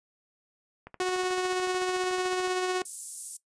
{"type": "click train", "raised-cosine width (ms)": 0.5, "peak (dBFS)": -28, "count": 23, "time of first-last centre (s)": [0.87, 2.476], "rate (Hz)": 13.7}
{"type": "tone with tremolo", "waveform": "sawtooth", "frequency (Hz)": 367.5, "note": "F#4", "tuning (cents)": -12, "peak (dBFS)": -21, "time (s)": [1, 2.82], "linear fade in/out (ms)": 2, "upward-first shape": "sine", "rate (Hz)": 16, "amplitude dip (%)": 30}
{"type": "high-pass noise", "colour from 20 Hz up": "pink", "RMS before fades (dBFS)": -34, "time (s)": [2.85, 3.37], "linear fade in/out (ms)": 5, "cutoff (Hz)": 8900, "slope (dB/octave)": 24}
{"effects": ["noise-tail reverb RT60 0.1 s tail -17 dB re dry", "resampled to 22050 Hz"]}